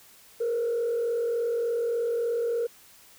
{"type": "tone with frequency modulation", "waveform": "sine", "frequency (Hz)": 468.9, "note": "A#4", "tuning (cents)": 10, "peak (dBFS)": -23, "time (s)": [0.4, 2.67], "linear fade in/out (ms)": 10, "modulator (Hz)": 43.4, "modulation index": 0.47, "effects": ["tanh soft clip ceiling -21 dBFS", "white hiss -54 dBFS RMS until 3.18 s"]}